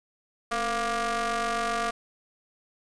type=ring-modulated tone; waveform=sawtooth; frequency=239.7 Hz; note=A#3; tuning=48 cents sharp; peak=-19 dBFS; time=0.51-1.91 s; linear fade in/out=10 ms; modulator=935 Hz; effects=resampled to 22050 Hz + 8-bit